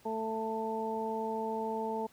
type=harmonic tone; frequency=221.6 Hz; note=A3; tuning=13 cents sharp; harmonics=1 / 2 / 3 / 4; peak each=-39 / -36 / -42 / -36 dBFS; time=0.05-2.07 s; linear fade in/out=10 ms; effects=pink hiss -62 dBFS RMS until 2.12 s + high-pass 60 Hz 12 dB/octave